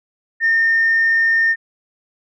sine tone, 1819 Hz, A#6, 43 cents flat, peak -11 dBFS, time 0.4-1.56 s, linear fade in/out 50 ms, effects tanh soft clip ceiling -8 dBFS

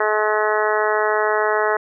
harmonic tone, 213.4 Hz, G#3, 47 cents sharp, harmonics 2 / 3 / 4 / 5 / 6 / 7 / 8 / 9, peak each -21 / -23 / -24 / -25 / -26 / -26 / -27 / -28 dBFS, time 0-1.77 s, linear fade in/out 5 ms, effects none

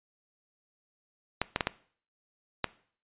clicks, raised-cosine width 0.3 ms, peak -10 dBFS, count 5, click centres 1.416 / 1.561 / 1.608 / 1.671 / 2.643 s, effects noise-tail reverb RT60 0.5 s tail -19 dB re dry + resampled to 8000 Hz

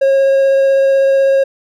triangle tone with vibrato, 543 Hz, C#5, 36 cents flat, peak -6 dBFS, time 0.01-1.44 s, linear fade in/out 10 ms, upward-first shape sine, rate 16 Hz, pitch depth 8 cents each way, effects none

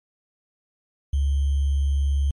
sine tone with sample-and-hold, 69.6 Hz, C#2, 8 cents sharp, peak -18 dBFS, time 1.13-2.31 s, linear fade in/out 5 ms, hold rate 3150 Hz, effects MP3 48 kbps

